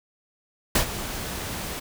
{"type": "noise with ADSR envelope", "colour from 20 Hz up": "pink", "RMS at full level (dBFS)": -18, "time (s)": [0.75, 1.8], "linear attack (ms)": 4, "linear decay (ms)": 95, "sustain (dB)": -14, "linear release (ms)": 12, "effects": []}